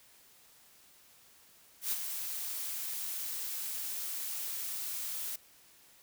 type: noise with ADSR envelope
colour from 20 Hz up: blue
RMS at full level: -31 dBFS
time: 1.81-5.36 s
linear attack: 110 ms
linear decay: 32 ms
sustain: -7 dB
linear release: 6 ms
effects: white hiss -61 dBFS RMS until 6.02 s